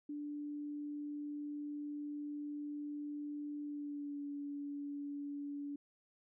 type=tone with pitch glide; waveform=sine; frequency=293.3 to 286.4 Hz; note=D4 to D4; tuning=-2 to -43 cents; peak=-40 dBFS; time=0.09-5.76 s; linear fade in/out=5 ms; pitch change=-41 cents; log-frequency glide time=3.62-4.22 s; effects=none